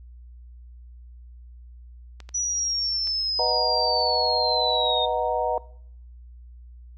clicks, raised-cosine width 0.2 ms, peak -25 dBFS, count 3, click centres 2.203 / 2.291 / 3.073 s
sine linear sweep, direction down, 5900 to 3661 Hz, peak -23 dBFS, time 2.34-5.06 s, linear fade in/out 10 ms
sine chord, B major seventh, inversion none, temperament equal, 493.9 / 622.3 / 740 / 932.3 Hz, B4 / D#5 / F#5 / A#5, 0 / 0 / 0 / 0 cents, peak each -27 dBFS, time 3.39-5.58 s, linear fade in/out 2 ms
effects noise-tail reverb RT60 0.7 s tail -22 dB re dry + added 60 Hz sine -42 dBFS peak until 6.97 s

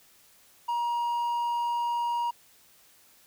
triangle tone, 949 Hz, A#5, 31 cents sharp, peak -24 dBFS, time 0.68-2.31 s, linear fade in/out 10 ms, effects white hiss -59 dBFS RMS until 3.26 s

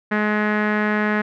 sawtooth tone with low-pass filter, 211.1 Hz, G#3, 29 cents sharp, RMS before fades -20 dBFS, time 0.11-1.22 s, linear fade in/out 10 ms, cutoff 1800 Hz, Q 4.1, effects none

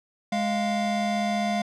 square tone pair together, 207.7 / 698.6 Hz, G#3 / F5, 0 / 0 cents, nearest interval octave + major sixth, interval 2100 cents, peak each -27 dBFS, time 0.32-1.62 s, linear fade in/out 5 ms, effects low-pass 6000 Hz 12 dB/octave

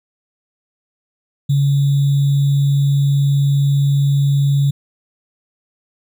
sine tone with sample-and-hold, 140.4 Hz, C#3, 22 cents sharp, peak -11 dBFS, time 1.49-4.71 s, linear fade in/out 10 ms, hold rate 3675 Hz, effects none

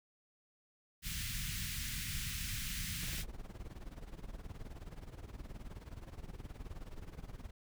pink band-stop noise, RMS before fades -40 dBFS, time 1.02-3.25 s, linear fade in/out 50 ms, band 180 to 1800 Hz, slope 24 dB/octave
brown noise with tremolo, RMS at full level -44 dBFS, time 3.02-7.51 s, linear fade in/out 10 ms, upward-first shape sine, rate 19 Hz, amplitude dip 80%
effects none

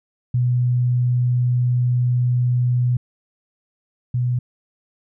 sine tone pair in turn, 123.47 / 123.47 Hz, B2 / B2, 0 / 0 cents, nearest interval unison, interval 0 cents, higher neither, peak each -15 / -17 dBFS, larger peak first, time 0.34-2.97 / 4.14-4.39 s, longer first, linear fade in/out 5 ms, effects none

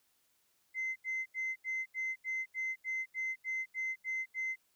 sine tone bursts, 2065 Hz, C7, 23 cents flat, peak -32 dBFS, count 13, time 0.74-4.56 s, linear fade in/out 50 ms, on 220 ms, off 80 ms, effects tanh soft clip ceiling -30 dBFS + white hiss -74 dBFS RMS until 4.75 s

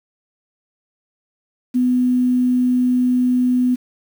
sine tone, 250 Hz, B3, 21 cents sharp, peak -13 dBFS, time 1.74-3.76 s, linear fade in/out 20 ms, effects 7-bit

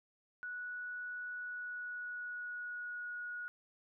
sine tone with pitch glide, 1471 to 1453.3 Hz, F#6 to F#6, -11 to -31 cents, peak -40 dBFS, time 0.43-3.48 s, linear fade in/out 0 ms, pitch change -20 cents, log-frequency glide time 1.34-3.15 s, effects none

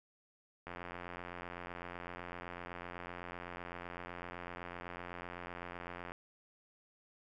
click train, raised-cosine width 0.5 ms, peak -29 dBFS, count 480, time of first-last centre 0.67-6.119 s, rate 87.9 Hz, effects none

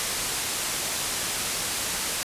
white low-pass noise, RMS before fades -29 dBFS, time 0-2.23 s, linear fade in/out 0 ms, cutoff 11000 Hz, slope 24 dB/octave, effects resampled to 32000 Hz

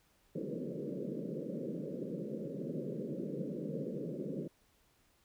pink band-pass noise, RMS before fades -40 dBFS, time 0.35-4.48 s, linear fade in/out 10 ms, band 140 to 560 Hz, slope 96 dB/octave, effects pink hiss -71 dBFS RMS until 5.24 s

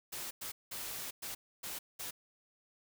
white noise bursts at uneven times, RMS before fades -42 dBFS, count 6, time 0.12-0.31 / 0.41-0.52 / 0.71-1.11 / 1.22-1.35 / 1.63-1.79 / 1.99-2.11 s, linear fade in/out 10 ms, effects none

